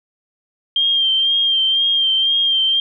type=tone with vibrato; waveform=sine; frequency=3184 Hz; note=G7; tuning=26 cents sharp; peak=-13 dBFS; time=0.76-2.8 s; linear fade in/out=2 ms; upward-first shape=sine; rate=2 Hz; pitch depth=34 cents each way; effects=none